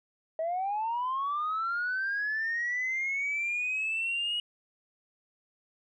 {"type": "linear sweep", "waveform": "sine", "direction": "up", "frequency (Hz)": [632, 2908], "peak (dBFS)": -27, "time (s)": [0.39, 4.4], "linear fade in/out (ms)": 2, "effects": ["tanh soft clip ceiling -25 dBFS"]}